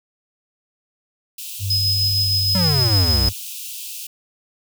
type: high-pass noise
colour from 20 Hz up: white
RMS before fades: -32 dBFS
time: 1.38-4.07 s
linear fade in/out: 5 ms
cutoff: 2500 Hz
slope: 96 dB/octave
type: tone with pitch glide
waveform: sine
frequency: 98 to 96.65 Hz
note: G2 to G2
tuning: 0 to -24 cents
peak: -21 dBFS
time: 1.59-3.33 s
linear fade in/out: 50 ms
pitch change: -24 cents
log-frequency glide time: 2.25-2.35 s
type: tone with tremolo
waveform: triangle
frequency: 5070 Hz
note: D#8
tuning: 32 cents sharp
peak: -15 dBFS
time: 1.7-3.29 s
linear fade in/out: 5 ms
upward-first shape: sine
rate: 6.5 Hz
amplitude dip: 30%
type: exponential sweep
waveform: square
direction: down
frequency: 196 to 58 Hz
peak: -19 dBFS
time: 2.55-3.29 s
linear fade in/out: 0 ms
effects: none